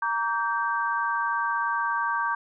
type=chord; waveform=sine; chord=G minor; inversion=first; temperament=equal with one note detuned; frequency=932.3 / 1149.2 / 1568 Hz; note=Bb5 / D6 / G6; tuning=0 / -38 / 0 cents; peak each=-28 dBFS; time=0.02-2.35 s; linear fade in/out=5 ms; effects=none